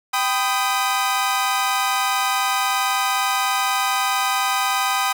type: chord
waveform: sawtooth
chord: G augmented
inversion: none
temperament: equal with one note detuned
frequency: 784 / 1004.5 / 1244.5 Hz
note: G5 / B5 / D#6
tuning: 0 / +29 / 0 cents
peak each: -19 / -20 / -19 dBFS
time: 0.13-5.13 s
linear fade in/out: 10 ms
effects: none